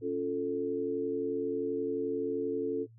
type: chord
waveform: sine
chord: Db augmented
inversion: none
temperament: equal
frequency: 277.2 / 349.2 / 440 Hz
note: Db4 / F4 / A4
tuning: 0 / 0 / 0 cents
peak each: -35 / -36 / -31 dBFS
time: 0.01-2.87 s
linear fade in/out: 50 ms
effects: noise-tail reverb RT60 0.1 s tail -19 dB re dry + added 114 Hz sine -53 dBFS peak until 2.98 s